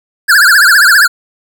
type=tone with vibrato; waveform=square; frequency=1548 Hz; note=G6; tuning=22 cents flat; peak=-4 dBFS; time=0.28-1.08 s; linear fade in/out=20 ms; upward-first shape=triangle; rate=15 Hz; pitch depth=230 cents each way; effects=none